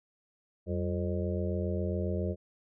harmonic tone with a mistuned harmonic, 87.31 Hz, F2, in tune, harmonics 1 / 2 / 4 / 5 / 6 / 7, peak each -32 / -35 / -38 / -39 / -40 / -40 dBFS, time 0.66-2.36 s, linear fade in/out 50 ms, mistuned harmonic 2, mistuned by +150 cents, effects none

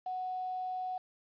sine tone with quantisation, 740 Hz, F#5, in tune, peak -34 dBFS, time 0.06-0.98 s, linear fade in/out 5 ms, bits 9, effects resampled to 11025 Hz

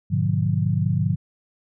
sine chord, G# diminished seventh, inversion none, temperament just, 103.83 / 124.59 / 149.51 / 179.41 Hz, G#2 / B2 / D3 / F3, 0 / +16 / +31 / +47 cents, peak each -23 / -26 / -23 / -25 dBFS, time 0.1-1.16 s, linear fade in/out 20 ms, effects none

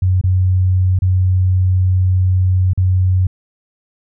sine tone with dropouts, 92.5 Hz, F#2, in tune, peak -10 dBFS, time 0.02-3.27 s, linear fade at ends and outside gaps 5 ms, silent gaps 0.213-0.238 / 0.99-1.02 / 2.734-2.775 s, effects none

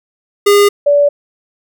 square / sine tone pair in turn, 407.2 / 576.9 Hz, G#4 / D5, -34 / -31 cents, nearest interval tritone, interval 603 cents, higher second, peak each -6 dBFS, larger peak neither, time 0.46-0.69 / 0.86-1.09 s, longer neither, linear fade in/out 10 ms, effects none

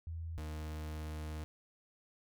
sine / 40% pulse tone pair in turn, 82.41 / 77.14 Hz, E2 / D#2, 0 / -14 cents, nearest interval minor second, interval 114 cents, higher first, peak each -39 / -39 dBFS, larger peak neither, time 0.07-0.38 / 0.38-1.44 s, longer second, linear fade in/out 0 ms, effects none

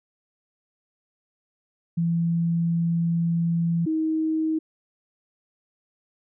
sine tone pair in turn, 168.2 / 316.6 Hz, E3 / D#4, +35 / +30 cents, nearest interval major seventh, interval 1095 cents, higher second, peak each -20 / -21 dBFS, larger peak first, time 1.97-3.86 / 3.86-4.59 s, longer first, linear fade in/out 10 ms, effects none

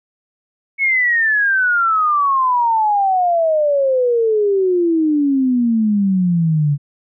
sine exponential sweep, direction down, 2217 to 140.8 Hz, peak -12 dBFS, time 0.78-6.78 s, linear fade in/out 50 ms, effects none

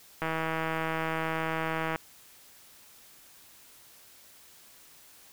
click train, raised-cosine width 0.5 ms, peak -16 dBFS, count 281, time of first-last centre 0.22-1.959 s, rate 161 Hz, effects white hiss -55 dBFS RMS until 5.32 s

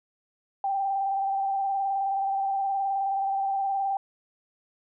sine tone with vibrato, 784 Hz, G5, in tune, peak -24 dBFS, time 0.64-3.97 s, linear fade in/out 2 ms, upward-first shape square, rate 19 Hz, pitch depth 22 cents each way, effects none

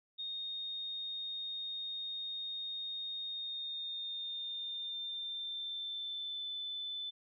sine tone with pitch glide, 3700 to 3515 Hz, A#7 to A7, -14 to -2 cents, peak -38 dBFS, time 0.18-7.11 s, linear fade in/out 20 ms, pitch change -88 cents, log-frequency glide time 3.28-6.49 s, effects none

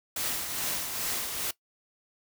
white noise with tremolo, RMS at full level -30 dBFS, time 0.16-1.51 s, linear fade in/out 5 ms, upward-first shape triangle, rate 2.4 Hz, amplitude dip 50%, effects noise-tail reverb RT60 0.1 s tail -19 dB re dry

